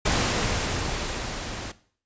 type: noise with level ramp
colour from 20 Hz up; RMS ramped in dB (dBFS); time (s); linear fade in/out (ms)
pink; -22 to -35; 0.05-1.72; 10
effects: noise-tail reverb RT60 0.5 s tail -17 dB re dry + resampled to 16000 Hz